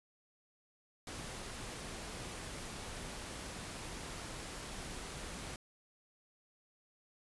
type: noise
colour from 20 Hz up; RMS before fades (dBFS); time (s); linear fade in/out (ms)
pink; -45; 1.07-5.56; 2
effects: resampled to 24000 Hz